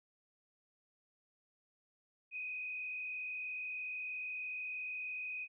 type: tone with frequency modulation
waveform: sine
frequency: 2500 Hz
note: D#7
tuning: 8 cents sharp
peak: -39 dBFS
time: 2.31-5.48 s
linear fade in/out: 50 ms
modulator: 43.1 Hz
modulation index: 1
effects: none